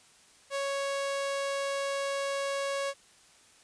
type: tone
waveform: sawtooth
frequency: 554.4 Hz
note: C#5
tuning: in tune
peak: -26 dBFS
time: 0.5-2.94 s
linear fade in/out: 50 ms
effects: white hiss -59 dBFS RMS until 3.63 s + resampled to 22050 Hz